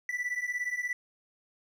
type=beating tone pair; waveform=triangle; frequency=1960 / 1977 Hz; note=B6 / B6; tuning=-14 / +1 cents; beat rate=17 Hz; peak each=-33 / -31 dBFS; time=0.09-0.93 s; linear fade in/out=2 ms; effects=none